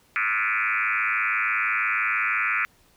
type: tone with frequency modulation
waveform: sine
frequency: 1864.7 Hz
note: A#6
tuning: in tune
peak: -21 dBFS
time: 0.16-2.65 s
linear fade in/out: 0 ms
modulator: 106 Hz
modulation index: 5.8
effects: pink hiss -60 dBFS RMS until 2.96 s